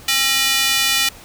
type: tone with high-pass filter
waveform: square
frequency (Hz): 269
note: C4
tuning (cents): +48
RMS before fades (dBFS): -17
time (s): 0.08-1.09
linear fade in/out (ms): 5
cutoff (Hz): 2700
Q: 1.2
effects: pink hiss -41 dBFS RMS until 1.24 s